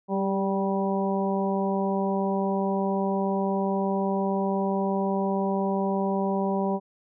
harmonic tone with a mistuned harmonic, 194.3 Hz, G3, 15 cents flat, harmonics 1 / 2 / 3 / 4 / 5, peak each -26 / -29 / -31 / -32 / -33 dBFS, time 0.08-6.8 s, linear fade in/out 50 ms, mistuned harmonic 2, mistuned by +21 cents, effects none

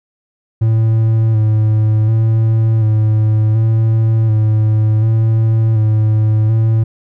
triangle tone with vibrato, 110 Hz, A2, in tune, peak -7 dBFS, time 0.61-6.84 s, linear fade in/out 10 ms, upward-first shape square, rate 0.68 Hz, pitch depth 26 cents each way, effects none

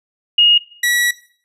sine / sawtooth tone pair in turn, 2864 / 1933.9 Hz, F7 / B6, +43 / -37 cents, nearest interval perfect fifth, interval 680 cents, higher first, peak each -7 / -10 dBFS, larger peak first, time 0.38-0.58 / 0.83-1.11 s, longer second, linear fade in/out 5 ms, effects noise-tail reverb RT60 0.5 s tail -17 dB re dry + resampled to 32000 Hz

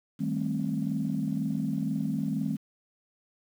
sine chord, A half-diminished seventh, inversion second, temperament just, 158.4 / 198 / 220 / 264 Hz, Eb3 / G3 / A3 / C4, +31 / +18 / 0 / +16 cents, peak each -32 dBFS, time 0.19-2.57 s, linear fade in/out 20 ms, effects tanh soft clip ceiling -18 dBFS + 9-bit

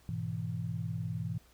sine chord, E major, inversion first, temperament equal, 103.83 / 123.47 / 164.81 Hz, G#2 / B2 / E3, 0 / 0 / 0 cents, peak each -38 / -38 / -37 dBFS, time 0.09-1.38 s, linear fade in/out 0 ms, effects added 60 Hz sine -63 dBFS peak until 1.53 s + pink hiss -64 dBFS RMS until 1.53 s

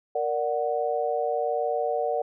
sine chord, Bb augmented, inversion none, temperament equal, 466.2 / 587.3 / 740 Hz, Bb4 / D5 / F#5, 0 / 0 / 0 cents, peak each -28 dBFS, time 0.15-2.22 s, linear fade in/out 5 ms, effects none

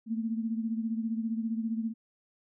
sine beating tone pair, 223 / 238 Hz, A3 / A#3, +23 / +36 cents, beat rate 15 Hz, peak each -30 / -36 dBFS, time 0.06-1.94 s, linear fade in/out 50 ms, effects none

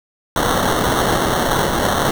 violet noise with sample-and-hold, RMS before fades -17 dBFS, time 0.36-2.11 s, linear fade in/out 2 ms, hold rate 2450 Hz, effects none

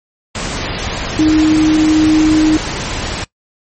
sine tone in noise, 311.1 Hz, D#4, in tune, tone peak -7 dBFS, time 1.19-2.57 s, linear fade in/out 2 ms, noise pink, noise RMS -20 dBFS, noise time 0.35-3.24 s, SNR +10 dB, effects noise-tail reverb RT60 0.1 s tail -20 dB re dry + MP3 32 kbps

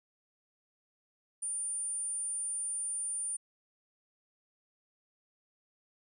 sine tone, 9220 Hz, D9, 33 cents flat, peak -33 dBFS, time 1.42-3.37 s, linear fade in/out 10 ms, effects none

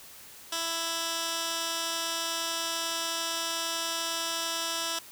15% pulse tone with band-pass filter, 331.2 Hz, E4, 8 cents sharp, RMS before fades -32 dBFS, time 0.52-4.99 s, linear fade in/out 5 ms, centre 5400 Hz, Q 0.81, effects white hiss -49 dBFS RMS until 5.11 s

